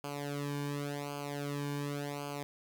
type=tone with flanger; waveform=sawtooth; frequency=143.6 Hz; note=D3; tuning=39 cents flat; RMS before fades=-38 dBFS; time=0.04-2.43 s; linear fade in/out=0 ms; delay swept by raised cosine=0.53 to 1.53 ms; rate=0.9 Hz; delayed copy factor=-0.9; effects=none